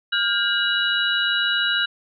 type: tone cluster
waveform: sine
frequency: 1414 / 1601 / 2907 / 3901 Hz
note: F6 / G6 / F#7 / B7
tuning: +21 / +36 / -31 / -22 cents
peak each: -24 dBFS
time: 0.12-1.86 s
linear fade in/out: 10 ms
effects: none